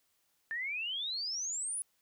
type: exponential sweep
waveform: sine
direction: up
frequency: 1760 to 10430 Hz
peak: -34 dBFS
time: 0.51-1.82 s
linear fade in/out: 0 ms
effects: white hiss -75 dBFS RMS until 2.01 s